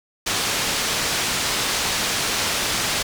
white low-pass noise, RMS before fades -23 dBFS, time 0.26-3.03 s, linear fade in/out 10 ms, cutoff 6100 Hz, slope 12 dB/octave, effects none

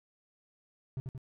triangle tone with echo, 130.81 Hz, C3, in tune, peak -31 dBFS, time 0.97-1 s, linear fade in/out 0 ms, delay 89 ms, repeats 2, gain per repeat -3 dB, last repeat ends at 1.178 s, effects none

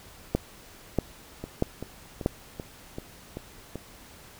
two click trains, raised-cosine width 2 ms, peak -21 / -9 dBFS, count 7 / 4, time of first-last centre 1.44-3.757 / 0.35-2.261 s, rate 2.59 / 1.57 Hz, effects pink hiss -50 dBFS RMS until 4.39 s

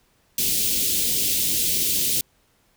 white band-stop noise, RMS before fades -22 dBFS, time 0.38-2.21 s, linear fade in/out 2 ms, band 430 to 2800 Hz, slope 24 dB/octave, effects pink hiss -63 dBFS RMS until 2.76 s

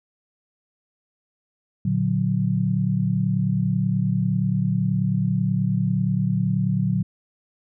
sine chord, Bb augmented, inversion none, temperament equal, 116.54 / 146.83 / 185 Hz, Bb2 / D3 / F#3, 0 / 0 / 0 cents, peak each -24 / -24 / -22 dBFS, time 1.85-7.03 s, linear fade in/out 5 ms, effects none

